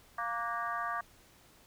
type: harmonic tone with a mistuned harmonic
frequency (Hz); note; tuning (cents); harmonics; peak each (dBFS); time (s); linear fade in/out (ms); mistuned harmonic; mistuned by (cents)
233.1; A#3; 0; 3 / 4 / 5 / 6 / 7 / 8; -40 / -44 / -35 / -46 / -41 / -45; 0.18-1.01; 5; 6; +88
effects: pink hiss -61 dBFS RMS until 1.66 s